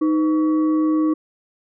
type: tone with frequency modulation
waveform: sine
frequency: 311.1 Hz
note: D#4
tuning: in tune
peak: -15 dBFS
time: 0.01-1.14 s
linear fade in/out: 10 ms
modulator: 816 Hz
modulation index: 0.33
effects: none